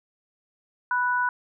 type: tone pair together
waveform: sine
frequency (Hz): 987.8 / 1480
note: B5 / F#6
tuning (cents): 0 / 0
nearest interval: perfect fifth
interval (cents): 700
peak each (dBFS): -24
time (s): 0.91-1.29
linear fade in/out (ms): 2
effects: none